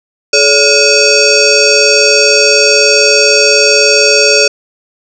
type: tone with frequency modulation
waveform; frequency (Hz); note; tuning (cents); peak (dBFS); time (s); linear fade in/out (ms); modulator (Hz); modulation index
sine; 2563; E7; -49; -4; 0.33-4.48; 5; 997; 3.8
effects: none